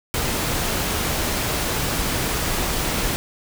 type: noise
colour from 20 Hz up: pink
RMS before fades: -23 dBFS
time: 0.14-3.16 s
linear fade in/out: 0 ms
effects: none